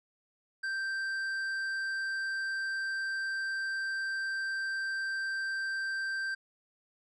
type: tone with tanh clipping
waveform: sine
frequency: 1568 Hz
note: G6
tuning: in tune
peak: -33 dBFS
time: 0.63-6.35 s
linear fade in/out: 10 ms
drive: 8 dB
effects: none